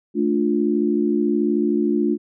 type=chord; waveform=sine; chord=D minor; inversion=second; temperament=just; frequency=220.2 / 293.7 / 352.4 Hz; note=A3 / D4 / F4; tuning=+2 / 0 / +16 cents; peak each=-21 dBFS; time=0.14-2.18 s; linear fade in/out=50 ms; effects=none